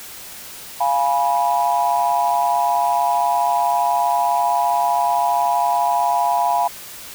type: chord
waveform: sine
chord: F diminished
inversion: none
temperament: equal with one note detuned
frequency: 698.5 / 830.6 / 978.1 Hz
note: F5 / Ab5 / Cb6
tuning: 0 / 0 / -17 cents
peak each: -19 dBFS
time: 0.8-6.68 s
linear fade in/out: 10 ms
effects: tanh soft clip ceiling -6 dBFS + white hiss -36 dBFS RMS until 7.14 s